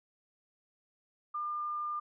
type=tone; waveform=sine; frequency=1202 Hz; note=D6; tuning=40 cents sharp; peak=-33 dBFS; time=1.34-2 s; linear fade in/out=10 ms; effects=none